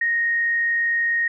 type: tone with frequency modulation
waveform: sine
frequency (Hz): 1864.7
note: A#6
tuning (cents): 0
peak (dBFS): -18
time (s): 0.01-1.28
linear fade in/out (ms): 5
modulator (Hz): 53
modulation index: 0.22
effects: none